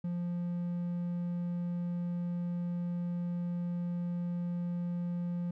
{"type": "tone", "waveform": "triangle", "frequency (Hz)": 174.61, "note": "F3", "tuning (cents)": 0, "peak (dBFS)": -30, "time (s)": [0.04, 5.51], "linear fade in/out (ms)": 5, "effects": []}